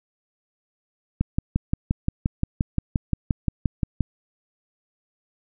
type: click train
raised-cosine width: 5 ms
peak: -8 dBFS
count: 17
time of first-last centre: 1.21-4.007 s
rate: 5.72 Hz
effects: none